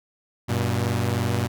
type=tone pair together; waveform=sawtooth; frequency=96.49 / 119.6 Hz; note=G2 / A#2; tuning=-27 / +45 cents; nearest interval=major third; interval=372 cents; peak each=-21 / -20 dBFS; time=0.48-1.48 s; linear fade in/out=20 ms; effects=none